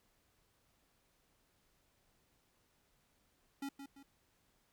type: tone with echo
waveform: square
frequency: 277.2 Hz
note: C#4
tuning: in tune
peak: -40 dBFS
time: 3.62-3.69 s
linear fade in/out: 5 ms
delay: 170 ms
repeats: 2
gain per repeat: -8 dB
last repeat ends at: 4.03 s
effects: pink hiss -75 dBFS RMS until 4.72 s